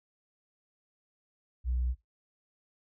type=tone; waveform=sine; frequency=61.74 Hz; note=B1; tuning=in tune; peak=-26 dBFS; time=1.64-1.95 s; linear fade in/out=50 ms; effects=noise-tail reverb RT60 0.2 s tail -18 dB re dry + tanh soft clip ceiling -24 dBFS